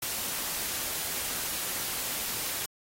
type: noise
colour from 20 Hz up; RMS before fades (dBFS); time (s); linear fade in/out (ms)
white; -33; 0.02-2.66; 5
effects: AAC 48 kbps